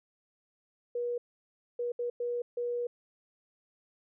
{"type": "tone bursts at uneven times", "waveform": "sine", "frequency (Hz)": 481.8, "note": "B4", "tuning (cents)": -43, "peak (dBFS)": -30, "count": 5, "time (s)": [[0.95, 1.18], [1.79, 1.92], [1.99, 2.1], [2.2, 2.42], [2.57, 2.87]], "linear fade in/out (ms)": 5, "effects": []}